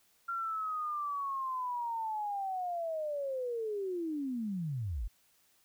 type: linear sweep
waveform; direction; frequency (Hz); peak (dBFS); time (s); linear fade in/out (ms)
sine; down; 1383 to 40.24; -33; 0.28-5.08; 10
effects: white hiss -69 dBFS RMS until 5.64 s